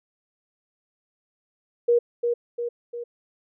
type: tone with echo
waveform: sine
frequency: 475.9 Hz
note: A#4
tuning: 36 cents sharp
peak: -15 dBFS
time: 1.88-1.99 s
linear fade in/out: 10 ms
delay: 350 ms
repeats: 3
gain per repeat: -5 dB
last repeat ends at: 3.04 s
effects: none